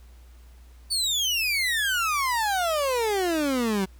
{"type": "exponential sweep", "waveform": "30% pulse", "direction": "down", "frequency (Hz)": [4585, 185], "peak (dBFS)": -20, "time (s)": [0.9, 3.86], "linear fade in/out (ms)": 20, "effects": ["added 60 Hz sine -46 dBFS peak until 3.99 s", "pink hiss -60 dBFS RMS until 3.99 s"]}